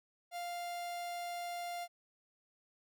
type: tone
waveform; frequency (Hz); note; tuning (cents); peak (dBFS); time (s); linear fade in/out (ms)
45% pulse; 698.5; F5; 0; -39; 0.31-1.88; 50
effects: none